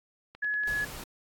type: click train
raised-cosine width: 0.3 ms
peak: -31 dBFS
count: 6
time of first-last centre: 0.35-0.826 s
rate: 10.5 Hz
type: tone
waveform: sine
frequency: 1694 Hz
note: G#6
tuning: 34 cents sharp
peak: -27 dBFS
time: 0.42-0.85 s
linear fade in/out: 10 ms
type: noise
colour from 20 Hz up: pink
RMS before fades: -41 dBFS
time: 0.67-1.04 s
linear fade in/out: 5 ms
effects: AAC 64 kbps